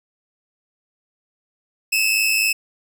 sawtooth tone pair together, 2563 / 2667 Hz, E7 / E7, -49 / +20 cents, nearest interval minor second, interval 69 cents, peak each -16 dBFS, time 1.92-2.53 s, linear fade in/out 10 ms, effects none

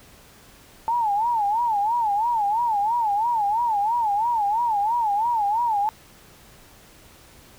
sine tone with vibrato, 880 Hz, A5, in tune, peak -19 dBFS, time 0.88-5.89 s, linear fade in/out 0 ms, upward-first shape sine, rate 3 Hz, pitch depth 160 cents each way, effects pink hiss -50 dBFS RMS until 7.58 s

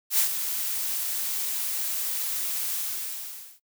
blue noise with ADSR envelope, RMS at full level -20 dBFS, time 0.1-3.6 s, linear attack 85 ms, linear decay 100 ms, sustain -9 dB, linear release 870 ms, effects noise-tail reverb RT60 0.1 s tail -23 dB re dry

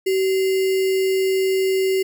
sine tone with sample-and-hold, 381.2 Hz, G4, 48 cents flat, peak -16 dBFS, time 0.06-2.03 s, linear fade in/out 10 ms, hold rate 2450 Hz, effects none

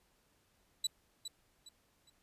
30% pulse tone with echo, 3951 Hz, B7, in tune, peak -28 dBFS, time 0.84-0.87 s, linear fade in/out 5 ms, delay 410 ms, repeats 3, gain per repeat -10 dB, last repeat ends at 2.1 s, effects pink hiss -73 dBFS RMS until 2.22 s + resampled to 32000 Hz

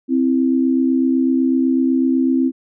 sine tone pair together, 261.6 / 329.6 Hz, C4 / E4, 0 / 0 cents, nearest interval major third, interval 400 cents, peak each -14 / -19 dBFS, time 0.08-2.52 s, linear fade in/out 50 ms, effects none

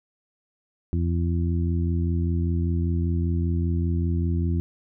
harmonic tone, 85.1 Hz, F2, 44 cents flat, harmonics 1 / 2 / 3 / 4, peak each -22 / -28 / -32 / -34 dBFS, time 0.93-4.6 s, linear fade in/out 0 ms, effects none

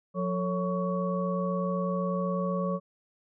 sine tone cluster, 179.6 / 447 / 555 / 1121 Hz, F3 / A4 / C#5 / C#6, +49 / +27 / +2 / +19 cents, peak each -29 / -36 / -32 / -35 dBFS, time 0.14-2.8 s, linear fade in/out 50 ms, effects none

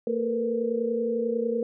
sine tone cluster, 227.9 / 438.7 / 468.1 / 499 Hz, A#3 / A4 / A#4 / B4, -39 / -5 / +7 / +18 cents, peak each -30 / -35 / -26 / -33 dBFS, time 0.07-1.63 s, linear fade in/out 2 ms, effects none

